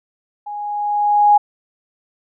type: tone with level ramp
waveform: sine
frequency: 828 Hz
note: G#5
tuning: 5 cents flat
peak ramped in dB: -26 to -6 dBFS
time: 0.46-1.38 s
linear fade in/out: 10 ms
effects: none